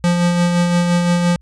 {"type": "tone with tremolo", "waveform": "square", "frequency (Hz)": 174.61, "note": "F3", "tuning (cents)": 0, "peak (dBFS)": -12, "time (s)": [0.04, 1.36], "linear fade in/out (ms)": 0, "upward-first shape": "sine", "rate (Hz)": 5.8, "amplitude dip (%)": 35, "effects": ["added 60 Hz sine -45 dBFS peak until 1.41 s", "resampled to 22050 Hz"]}